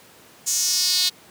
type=tone with high-pass filter sweep; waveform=sawtooth; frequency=364.7 Hz; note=F#4; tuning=25 cents flat; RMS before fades=-21 dBFS; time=0.46-1.1 s; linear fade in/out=20 ms; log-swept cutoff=6800 to 4000 Hz; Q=4; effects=pink hiss -49 dBFS RMS until 1.3 s + high-pass 150 Hz 12 dB/octave